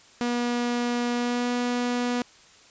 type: tone with pitch glide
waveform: sawtooth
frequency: 241.1 to 244 Hz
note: B3 to B3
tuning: -41 to -21 cents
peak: -20 dBFS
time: 0.21-2.22 s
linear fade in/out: 0 ms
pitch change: +20 cents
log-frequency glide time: 1.14-1.49 s
effects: white hiss -53 dBFS RMS until 2.7 s + resampled to 16000 Hz